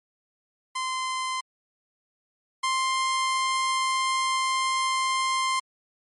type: tone pair in turn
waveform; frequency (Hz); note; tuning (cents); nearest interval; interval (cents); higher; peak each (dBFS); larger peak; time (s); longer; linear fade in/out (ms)
sawtooth; 1037 / 1050.3; C6 / C6; -16 / +6; unison; 22; second; -23 / -19; second; 0.75-1.41 / 2.63-5.6; second; 10
effects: MP3 48 kbps